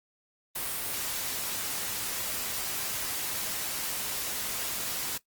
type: noise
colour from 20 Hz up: white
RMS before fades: -33 dBFS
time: 0.55-5.18 s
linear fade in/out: 10 ms
effects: noise-tail reverb RT60 0.1 s tail -18 dB re dry + Opus 32 kbps